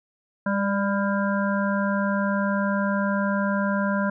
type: harmonic tone with a mistuned harmonic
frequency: 200 Hz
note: G3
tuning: 35 cents sharp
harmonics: 1 / 3 / 5 / 7 / 8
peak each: -23 / -28 / -30 / -31 / -32 dBFS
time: 0.46-4.1 s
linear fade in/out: 5 ms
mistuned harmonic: 3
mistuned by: -20 cents
effects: none

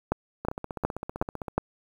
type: two click trains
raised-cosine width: 1 ms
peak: -19 / -9 dBFS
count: 17 / 5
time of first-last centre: 0.45-1.482 / 0.12-1.58 s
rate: 15.5 / 2.74 Hz
effects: 8-bit

